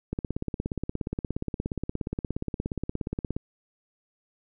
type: click train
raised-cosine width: 3 ms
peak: -16 dBFS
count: 56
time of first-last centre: 0.13-3.365 s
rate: 17 Hz
effects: none